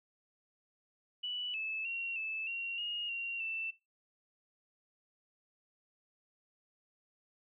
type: tone with pitch steps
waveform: sine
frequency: 2958 / 2613 / 2742 / 2623 / 2748 / 2863 / 2756 / 2666 Hz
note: F#7 / E7 / F7 / E7 / F7 / F7 / F7 / E7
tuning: -1 / -16 / -32 / -9 / -29 / +42 / -24 / +19 cents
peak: -35 dBFS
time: 1.23-3.71 s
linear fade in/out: 10 ms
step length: 310 ms
effects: noise-tail reverb RT60 0.2 s tail -18 dB re dry